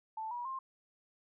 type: tone with pitch steps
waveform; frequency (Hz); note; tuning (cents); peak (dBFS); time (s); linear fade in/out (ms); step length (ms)
sine; 880 / 965.2 / 1058.7; A5 / B5 / C6; 0 / -40 / +20; -37; 0.17-0.59; 5; 140
effects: none